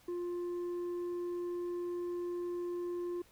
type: tone with tanh clipping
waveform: sine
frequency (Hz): 351.1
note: F4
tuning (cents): +9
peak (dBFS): -36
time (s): 0.08-3.22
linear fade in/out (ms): 5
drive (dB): 4
effects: pink hiss -64 dBFS RMS until 3.31 s

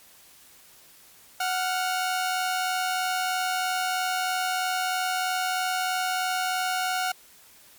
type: tone pair together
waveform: sawtooth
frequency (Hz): 740 / 1396.9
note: F#5 / F6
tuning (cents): 0 / 0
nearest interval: major seventh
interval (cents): 1100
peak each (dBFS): -22 / -27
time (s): 1.4-7.12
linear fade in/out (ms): 5
effects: white hiss -53 dBFS RMS until 7.78 s + MP3 96 kbps

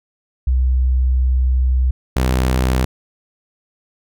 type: tone pair in turn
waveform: sine / sawtooth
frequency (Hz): 63.7 / 63.7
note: C2 / C2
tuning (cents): -46 / -46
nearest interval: unison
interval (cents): 0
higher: neither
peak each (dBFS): -12 / -10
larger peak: second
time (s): 0.47-1.91 / 2.16-2.85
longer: first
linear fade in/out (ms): 5
effects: none

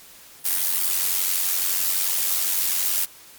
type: noise with amplitude modulation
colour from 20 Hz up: blue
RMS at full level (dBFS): -19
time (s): 0.44-3.06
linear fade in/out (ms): 20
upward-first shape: sine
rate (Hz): 91.8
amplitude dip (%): 70
effects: white hiss -47 dBFS RMS until 3.38 s + Opus 48 kbps

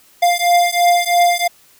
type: beating tone pair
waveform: square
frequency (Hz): 698.5 / 701.5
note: F5 / F5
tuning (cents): 0 / +8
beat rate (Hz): 3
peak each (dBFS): -15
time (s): 0.22-1.48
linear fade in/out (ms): 10
effects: white hiss -50 dBFS RMS until 1.79 s

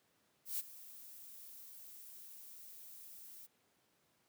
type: noise with ADSR envelope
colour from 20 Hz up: violet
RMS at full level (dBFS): -37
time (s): 0.45-3.47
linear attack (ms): 140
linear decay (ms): 26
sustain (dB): -17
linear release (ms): 19
effects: pink hiss -75 dBFS RMS until 4.28 s + high-pass 150 Hz 12 dB/octave

